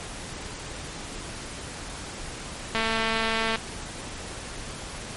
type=click train; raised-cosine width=0.3 ms; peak=-10 dBFS; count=182; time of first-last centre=2.75-3.558 s; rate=224 Hz; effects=pink hiss -37 dBFS RMS until 5.16 s + MP3 48 kbps